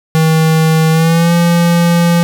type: tone with pitch glide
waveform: square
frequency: 159.7 to 171.16 Hz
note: D#3 to F3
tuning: +45 to -35 cents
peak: -8 dBFS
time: 0.15-2.23 s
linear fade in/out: 0 ms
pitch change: +120 cents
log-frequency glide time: 0.91-1.33 s
effects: none